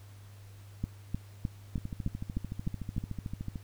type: two click trains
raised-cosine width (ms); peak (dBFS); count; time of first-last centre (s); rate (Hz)
5; -24 / -19; 25 / 8; 1.78-3.558 / 0.84-2.981; 13.5 / 3.27
effects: added 100 Hz sine -48 dBFS peak until 3.63 s + pink hiss -60 dBFS RMS until 3.63 s